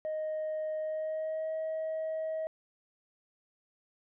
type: tone with pitch glide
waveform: sine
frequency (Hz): 622.3 to 635.7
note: D#5 to D#5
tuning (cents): 0 to +37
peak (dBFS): -30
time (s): 0.05-2.47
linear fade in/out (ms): 0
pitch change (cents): +37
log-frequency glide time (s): 0.79-1.53
effects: tanh soft clip ceiling -30 dBFS